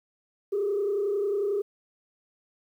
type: tone with frequency modulation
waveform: sine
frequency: 404.8 Hz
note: G#4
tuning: 44 cents flat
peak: -23 dBFS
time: 0.52-1.62 s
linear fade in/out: 10 ms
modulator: 31.1 Hz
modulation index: 0.71
effects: tanh soft clip ceiling -20 dBFS + 10-bit